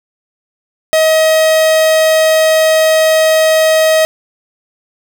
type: tone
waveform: 45% pulse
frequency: 634 Hz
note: D#5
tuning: 32 cents sharp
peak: -7 dBFS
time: 0.93-4.05 s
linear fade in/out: 0 ms
effects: none